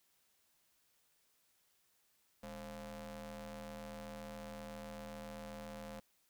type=ring-modulated tone; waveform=sawtooth; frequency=162.1 Hz; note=E3; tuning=29 cents flat; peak=-39 dBFS; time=2.43-6 s; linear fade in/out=5 ms; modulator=368 Hz; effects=white hiss -75 dBFS RMS until 6.29 s